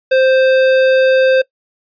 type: tone with hard clipping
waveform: triangle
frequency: 523.3 Hz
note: C5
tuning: in tune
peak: -10 dBFS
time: 0.11-1.42 s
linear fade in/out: 10 ms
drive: 18 dB
effects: noise-tail reverb RT60 0.1 s tail -21 dB re dry + resampled to 11025 Hz